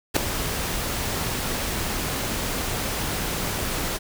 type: noise with ADSR envelope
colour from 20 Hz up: pink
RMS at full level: -17 dBFS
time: 0.14-3.99 s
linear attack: 25 ms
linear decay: 3 ms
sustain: -10 dB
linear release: 33 ms
effects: none